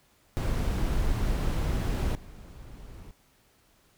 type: noise with level steps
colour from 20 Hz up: brown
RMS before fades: -27 / -45 dBFS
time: 0.37-3.11 s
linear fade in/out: 0 ms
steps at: 2.15 s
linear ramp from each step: 2 ms
effects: pink hiss -64 dBFS RMS until 3.97 s